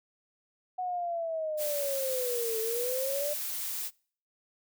sine linear two-way sweep, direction down then up, 740 to 439.5 to 596 Hz, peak -30 dBFS, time 0.78-3.34 s, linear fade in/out 10 ms, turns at 2.6 s
blue noise, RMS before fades -35 dBFS, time 1.57-3.91 s, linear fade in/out 50 ms
effects noise-tail reverb RT60 0.5 s tail -26 dB re dry

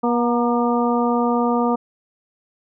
harmonic tone with a mistuned harmonic, 240 Hz, B3, 49 cents flat, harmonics 1 / 2 / 3 / 4 / 5, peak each -19 / -22 / -24 / -25 / -26 dBFS, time 0.03-1.76 s, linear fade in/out 10 ms, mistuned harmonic 4, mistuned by -44 cents, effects none

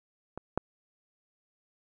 clicks, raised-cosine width 1 ms, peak -24 / -13 dBFS, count 2, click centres 0.376 / 0.576 s, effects none

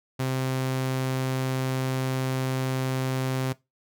sawtooth tone, 130.81 Hz, C3, in tune, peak -21 dBFS, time 0.19-3.53 s, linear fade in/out 10 ms, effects noise-tail reverb RT60 0.2 s tail -19 dB re dry

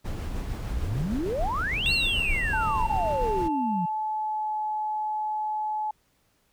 brown noise with tremolo, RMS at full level -30 dBFS, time 0.04-3.49 s, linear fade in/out 20 ms, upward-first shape sine, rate 6.6 Hz, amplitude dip 25%
sine exponential two-way sweep, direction up then down, 39.86 to 4447 to 166.5 Hz, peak -26 dBFS, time 0.65-3.86 s, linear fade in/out 10 ms, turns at 1.93 s
triangle tone with exponential decay, 2746 Hz, F7, 30 cents flat, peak -20 dBFS, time 1.86-3.89 s, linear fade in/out 0 ms, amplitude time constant 440 ms
sine tone with pitch glide, 881 to 855.9 Hz, A5 to A5, +2 to -48 cents, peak -26 dBFS, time 2.53-5.91 s, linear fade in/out 5 ms, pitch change -50 cents, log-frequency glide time 2.67-4.59 s
effects pink hiss -68 dBFS RMS until 6.52 s

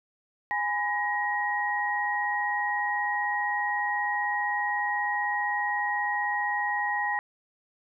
sine tone cluster, 828 / 1003 / 1892 Hz, G#5 / B5 / A#6, -5 / +26 / +25 cents, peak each -29 / -35 / -28 dBFS, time 0.51-7.19 s, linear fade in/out 0 ms, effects none

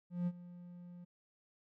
triangle tone with ADSR envelope, 176.1 Hz, F3, 15 cents sharp, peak -29 dBFS, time 0.1-1.05 s, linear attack 170 ms, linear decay 47 ms, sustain -18 dB, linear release 13 ms, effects none

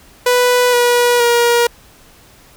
sawtooth tone with pitch steps, 493.9 / 484.3 / 474.9 Hz, B4 / B4 / A#4, 0 / -34 / +32 cents, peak -6 dBFS, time 0.26-1.67 s, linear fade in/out 5 ms, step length 470 ms, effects pink hiss -45 dBFS RMS until 2.56 s

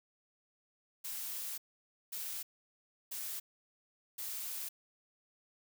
blue noise bursts at uneven times, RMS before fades -41 dBFS, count 4, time 1.04-1.58 / 2.12-2.43 / 3.11-3.4 / 4.18-4.69 s, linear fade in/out 10 ms, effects none

